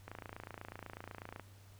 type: click train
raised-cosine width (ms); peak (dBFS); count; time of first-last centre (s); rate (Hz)
0.5; -30; 38; 0.08-1.397; 28.1
effects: added 98 Hz sine -56 dBFS peak until 1.79 s + pink hiss -64 dBFS RMS until 1.79 s